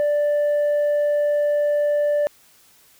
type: tone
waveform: sine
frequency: 587.3 Hz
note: D5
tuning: in tune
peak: -14 dBFS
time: 0-2.27 s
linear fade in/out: 0 ms
effects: tanh soft clip ceiling -16 dBFS + white hiss -54 dBFS RMS until 2.99 s